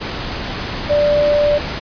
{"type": "tone in noise", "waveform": "sine", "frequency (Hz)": 587.3, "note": "D5", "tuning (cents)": 0, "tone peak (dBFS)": -11, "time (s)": [0.89, 1.59], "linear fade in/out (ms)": 20, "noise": "pink", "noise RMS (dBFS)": -24, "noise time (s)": [0, 1.8], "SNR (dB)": 10, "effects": ["resampled to 11025 Hz"]}